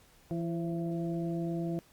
harmonic tone with a mistuned harmonic, 168.1 Hz, E3, 34 cents sharp, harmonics 1 / 2 / 3 / 4, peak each -33 / -35 / -47 / -42 dBFS, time 0.31-1.79 s, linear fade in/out 0 ms, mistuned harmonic 3, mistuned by +65 cents, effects pink hiss -62 dBFS RMS until 1.92 s + Opus 48 kbps

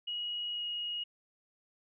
sine tone with pitch glide, 2900 to 2883 Hz, F#7 to F#7, -35 to -46 cents, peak -34 dBFS, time 0.07-1.04 s, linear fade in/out 10 ms, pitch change -11 cents, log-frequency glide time 0.53-0.64 s, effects none

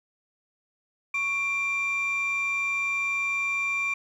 sine tone pair together, 1108.7 / 2368 Hz, C#6 / D7, 0 / +14 cents, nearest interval octave + minor second, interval 1314 cents, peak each -32 / -23 dBFS, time 1.14-3.94 s, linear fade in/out 5 ms, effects tanh soft clip ceiling -22 dBFS + 10-bit

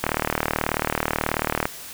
click train, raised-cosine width 0.5 ms, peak -5 dBFS, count 63, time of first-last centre 0.04-1.655 s, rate 38.4 Hz, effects white hiss -38 dBFS RMS until 1.93 s

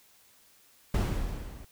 brown noise with level ramp, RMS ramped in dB -24 to -46 dBFS, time 0.94-1.65 s, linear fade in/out 5 ms, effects white hiss -61 dBFS RMS until 1.71 s

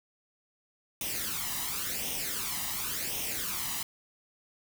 white noise with flanger, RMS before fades -34 dBFS, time 1.01-3.83 s, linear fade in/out 2 ms, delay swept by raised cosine 0.33 to 1.03 ms, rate 0.92 Hz, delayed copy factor +0.65, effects none

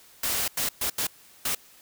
white noise bursts at uneven times, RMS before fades -27 dBFS, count 5, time 0.23-0.48 / 0.57-0.69 / 0.81-0.9 / 0.98-1.07 / 1.45-1.55 s, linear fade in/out 5 ms, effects white hiss -54 dBFS RMS until 1.81 s

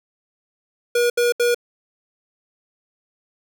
square tone bursts, 480.3 Hz, B4, 48 cents flat, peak -16 dBFS, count 3, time 0.95-1.546 s, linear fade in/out 5 ms, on 150 ms, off 73 ms, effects none

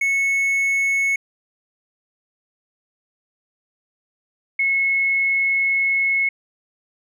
triangle / sine tone pair in turn, 2200 / 2185 Hz, C#7 / C#7, -14 / -26 cents, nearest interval unison, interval 12 cents, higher first, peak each -15 / -16 dBFS, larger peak first, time 0.01-1.16 / 4.59-6.29 s, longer second, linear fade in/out 5 ms, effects none

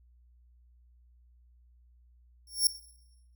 20% pulse tone with exponential growth, 5480 Hz, F8, 34 cents flat, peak -13 dBFS, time 2.47-2.67 s, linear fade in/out 2 ms, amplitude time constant 43 ms, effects noise-tail reverb RT60 0.9 s tail -17 dB re dry + added 60 Hz sine -58 dBFS peak until 3.35 s

